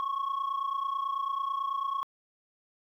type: tone pair together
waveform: sine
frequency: 1079.6 / 1108.7 Hz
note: C#6 / C#6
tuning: -46 / 0 cents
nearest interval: unison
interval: 46 cents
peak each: -31 / -29 dBFS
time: 0-2.03 s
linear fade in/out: 0 ms
effects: tanh soft clip ceiling -26 dBFS + 11-bit